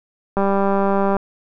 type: click train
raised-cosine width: 1 ms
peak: -6 dBFS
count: 158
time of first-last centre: 0.37-1.167 s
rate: 197 Hz
effects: none